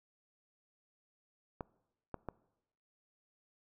clicks, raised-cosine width 1 ms, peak -25 dBFS, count 3, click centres 1.608 / 2.143 / 2.287 s, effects noise-tail reverb RT60 0.9 s tail -22 dB re dry

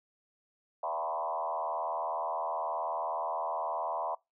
sine tone with frequency modulation, 832 Hz, G#5, 3 cents sharp, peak -31 dBFS, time 0.83-4.15 s, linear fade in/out 5 ms, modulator 79 Hz, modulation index 3, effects noise-tail reverb RT60 0.2 s tail -23 dB re dry

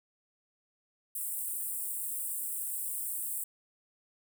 pink high-pass noise, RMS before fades -36 dBFS, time 1.15-3.44 s, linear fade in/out 5 ms, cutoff 8000 Hz, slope 96 dB/octave, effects none

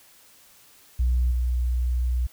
sine tone with level steps, 61.5 Hz, B1, 7 cents flat, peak -17 / -20 dBFS, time 0.99-2.27 s, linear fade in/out 10 ms, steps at 1.31 s, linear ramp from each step 5 ms, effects tanh soft clip ceiling -16 dBFS + white hiss -54 dBFS RMS until 2.32 s

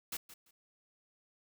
white noise with echo, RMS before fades -39 dBFS, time 0.12-0.17 s, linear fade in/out 5 ms, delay 170 ms, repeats 2, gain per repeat -14 dB, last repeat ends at 0.51 s, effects none

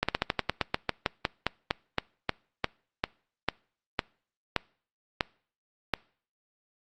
slowing click train, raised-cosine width 0.3 ms, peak -8 dBFS, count 23, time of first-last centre 0.03-5.937 s, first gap 56 ms, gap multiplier 1.13, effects noise-tail reverb RT60 0.5 s tail -25 dB re dry + Opus 48 kbps

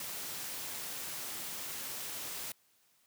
white noise, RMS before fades -41 dBFS, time 0-2.52 s, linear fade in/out 2 ms, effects white hiss -70 dBFS RMS until 3.06 s + high-pass 80 Hz 12 dB/octave

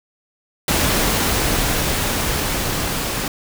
pink noise with level ramp, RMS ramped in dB -17 to -23 dBFS, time 0.68-3.28 s, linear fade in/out 2 ms, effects none

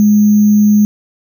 sine tone with sample-and-hold, 208.9 Hz, G#3, 10 cents sharp, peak -5 dBFS, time 0-0.85 s, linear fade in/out 0 ms, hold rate 6300 Hz, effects none

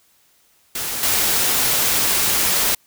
white noise with level steps, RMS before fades -25 / -18 dBFS, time 0.75-2.75 s, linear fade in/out 5 ms, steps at 1.03 s, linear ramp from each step 2 ms, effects white hiss -58 dBFS RMS until 2.86 s

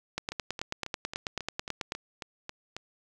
two click trains, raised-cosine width 0.2 ms, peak -20 / -14 dBFS, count 10 / 17, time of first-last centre 0.32-2.766 / 0.18-1.921 s, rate 3.68 / 9.19 Hz, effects none

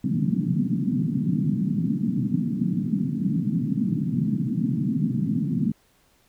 white band-pass noise, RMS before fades -24 dBFS, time 0.04-5.72 s, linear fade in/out 5 ms, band 130 to 260 Hz, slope 48 dB/octave, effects pink hiss -62 dBFS RMS until 6.28 s

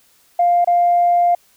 sine tone with dropouts, 700 Hz, F5, 4 cents sharp, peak -10 dBFS, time 0.39-1.35 s, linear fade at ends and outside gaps 5 ms, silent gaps 0.646-0.673 s, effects tanh soft clip ceiling -6 dBFS + white hiss -55 dBFS RMS until 1.56 s

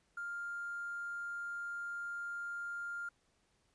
triangle tone with hard clipping, 1400 Hz, F6, 4 cents sharp, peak -39 dBFS, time 0.17-3.09 s, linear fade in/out 5 ms, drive 3 dB, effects pink hiss -75 dBFS RMS until 3.74 s + resampled to 22050 Hz

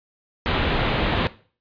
pink low-pass noise, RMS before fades -22 dBFS, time 0.46-1.27 s, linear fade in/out 0 ms, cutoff 3900 Hz, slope 48 dB/octave, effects noise-tail reverb RT60 0.4 s tail -17 dB re dry + resampled to 11025 Hz

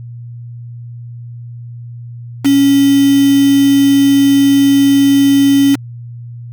sine tone with quantisation, 278.2 Hz, C#4, 6 cents sharp, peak -6 dBFS, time 2.44-5.76 s, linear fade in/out 20 ms, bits 3, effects added 119 Hz sine -26 dBFS peak until 6.52 s

